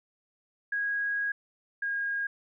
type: tone pair in turn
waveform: sine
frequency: 1647 / 1629 Hz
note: G#6 / G#6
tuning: -15 / -34 cents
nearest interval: unison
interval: 19 cents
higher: first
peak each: -27 / -28 dBFS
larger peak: first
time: 0.72-1.32 / 1.82-2.27 s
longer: first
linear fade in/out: 5 ms
effects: none